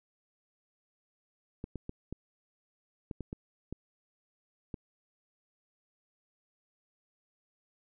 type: clicks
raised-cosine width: 3 ms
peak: -25 dBFS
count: 9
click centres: 1.641 / 1.757 / 1.894 / 2.126 / 3.112 / 3.207 / 3.329 / 3.726 / 4.742 s
effects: none